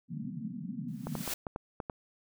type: band-pass noise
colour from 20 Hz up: white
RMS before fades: -39 dBFS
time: 0.08-1.26 s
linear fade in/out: 50 ms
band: 130 to 260 Hz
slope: 96 dB/octave
type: noise with exponential growth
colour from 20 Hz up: white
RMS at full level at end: -33 dBFS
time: 0.88-1.34 s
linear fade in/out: 5 ms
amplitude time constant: 100 ms
type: clicks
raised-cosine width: 1 ms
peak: -22 dBFS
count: 7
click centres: 1.07 / 1.153 / 1.277 / 1.468 / 1.561 / 1.802 / 1.898 s
effects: none